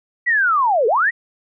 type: linear two-way sweep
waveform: sine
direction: down then up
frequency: 1977 to 411.5 to 1977 Hz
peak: -13 dBFS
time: 0.26-1.11 s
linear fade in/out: 20 ms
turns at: 0.87 s
effects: none